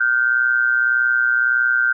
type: tone pair together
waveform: sine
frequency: 1419 / 1540.7 Hz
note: F6 / G6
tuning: +27 / -30 cents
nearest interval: minor second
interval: 143 cents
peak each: -17 dBFS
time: 0-1.93 s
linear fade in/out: 10 ms
effects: none